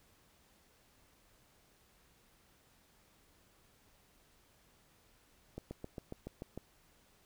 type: slowing click train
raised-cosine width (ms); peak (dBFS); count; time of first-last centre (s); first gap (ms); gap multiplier
2; -29; 8; 5.58-6.576; 130; 1.03
effects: pink hiss -68 dBFS RMS until 7.25 s